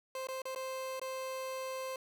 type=tone with dropouts; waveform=30% pulse; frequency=523.3 Hz; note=C5; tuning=in tune; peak=-35 dBFS; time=0.15-1.96 s; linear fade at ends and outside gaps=2 ms; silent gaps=0.271-0.286 / 0.419-0.454 / 0.549-0.559 / 0.996-1.015 s; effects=none

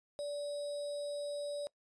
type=tone with sample-and-hold; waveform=sine; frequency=580 Hz; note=D5; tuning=22 cents flat; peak=-36 dBFS; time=0.19-1.67 s; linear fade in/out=0 ms; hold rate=4410 Hz; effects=noise-tail reverb RT60 0.1 s tail -22 dB re dry + resampled to 22050 Hz

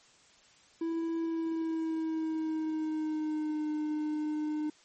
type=tone with pitch glide; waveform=triangle; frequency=329.6 to 304 Hz; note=E4 to D#4; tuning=0 to -40 cents; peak=-28 dBFS; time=0.81-4.7 s; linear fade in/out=5 ms; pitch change=-140 cents; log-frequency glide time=1.19-3.69 s; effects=white hiss -61 dBFS RMS until 4.84 s + MP3 32 kbps

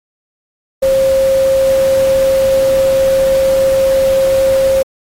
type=tone in noise; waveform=sine; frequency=535 Hz; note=C5; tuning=38 cents sharp; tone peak=-8 dBFS; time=0.82-4.83 s; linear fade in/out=10 ms; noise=pink; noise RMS=-26 dBFS; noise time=0.82-4.83 s; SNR=+15 dB; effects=AAC 48 kbps

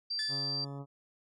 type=tone; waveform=sine; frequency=4699 Hz; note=D8; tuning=in tune; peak=-32 dBFS; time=0.1-0.65 s; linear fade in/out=10 ms
type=tone with exponential decay; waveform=sawtooth; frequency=1741 Hz; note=A6; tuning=19 cents flat; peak=-32 dBFS; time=0.19-0.79 s; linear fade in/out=1 ms; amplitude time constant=130 ms
type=harmonic tone; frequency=140 Hz; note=C#3; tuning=18 cents sharp; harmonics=1 / 2 / 3 / 4 / 5 / 6 / 7 / 8 / 9; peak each=-40 / -46 / -50 / -52 / -54 / -56 / -57 / -58 / -59 dBFS; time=0.28-0.86 s; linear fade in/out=50 ms
effects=resampled to 24000 Hz

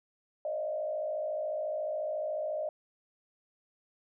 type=tone with frequency modulation; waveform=sine; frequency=615 Hz; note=D#5; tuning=20 cents flat; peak=-31 dBFS; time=0.45-2.69 s; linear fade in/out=2 ms; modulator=54.1 Hz; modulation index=0.84; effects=none

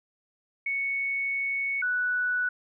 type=tone pair in turn; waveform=sine; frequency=2217 / 1479.7 Hz; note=C#7 / F#6; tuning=0 / 0 cents; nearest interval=perfect fifth; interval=700 cents; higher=first; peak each=-26 / -24 dBFS; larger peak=second; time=0.66-1.82 / 1.82-2.49 s; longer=first; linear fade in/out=5 ms; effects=none

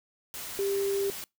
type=tone in noise; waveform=sine; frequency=396.2 Hz; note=G4; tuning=18 cents sharp; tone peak=-26 dBFS; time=0.59-1.1 s; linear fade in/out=0 ms; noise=white; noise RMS=-39 dBFS; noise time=0.34-1.24 s; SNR=+10 dB; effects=noise-tail reverb RT60 0.2 s tail -25 dB re dry

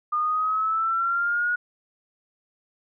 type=exponential sweep; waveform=sine; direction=up; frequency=1212 to 1457 Hz; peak=-21 dBFS; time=0.12-1.56 s; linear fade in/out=10 ms; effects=none

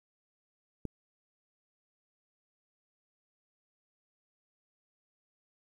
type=click; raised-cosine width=3 ms; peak=-23 dBFS; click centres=0.853 s; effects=10-bit

